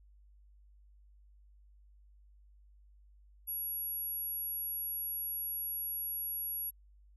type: tone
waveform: sine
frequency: 11340 Hz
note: F9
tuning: 25 cents sharp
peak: -35 dBFS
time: 3.47-6.71 s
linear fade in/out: 20 ms
effects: added 50 Hz sine -58 dBFS peak until 7.16 s